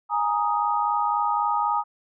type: chord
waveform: sine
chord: Ab suspended second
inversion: none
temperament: just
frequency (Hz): 830.6 / 934.4 / 1245.9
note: Ab5 / Bb5 / Eb6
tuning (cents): 0 / +4 / +2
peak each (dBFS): -25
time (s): 0.09-1.84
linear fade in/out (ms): 50
effects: none